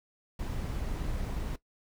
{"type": "noise", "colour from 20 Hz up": "brown", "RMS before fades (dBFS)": -34, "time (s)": [0.39, 1.56], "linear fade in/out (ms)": 5, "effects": ["noise-tail reverb RT60 0.1 s tail -17 dB re dry"]}